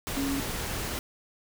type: tone in noise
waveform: sine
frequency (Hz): 275.8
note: C#4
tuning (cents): -9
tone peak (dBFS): -28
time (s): 0.17-0.4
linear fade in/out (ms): 0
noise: pink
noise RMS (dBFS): -33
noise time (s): 0.07-0.99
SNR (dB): +2
effects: none